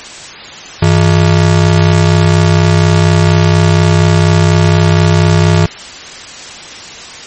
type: ring-modulated tone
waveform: square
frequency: 129.2 Hz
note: C3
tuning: 21 cents flat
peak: -3 dBFS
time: 0.82-5.66 s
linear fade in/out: 5 ms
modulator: 32.1 Hz
effects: white hiss -28 dBFS RMS until 7.26 s + MP3 32 kbps